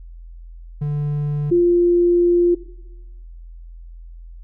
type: tone pair in turn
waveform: triangle / sine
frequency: 146.83 / 348.5 Hz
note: D3 / F4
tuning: 0 / -4 cents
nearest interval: octave + minor third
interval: 1496 cents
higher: second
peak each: -17 / -11 dBFS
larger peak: second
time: 0.81-1.51 / 1.51-2.55 s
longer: second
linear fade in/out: 10 ms
effects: noise-tail reverb RT60 1.0 s tail -17 dB re dry + added 42 Hz sine -35 dBFS peak until 4.43 s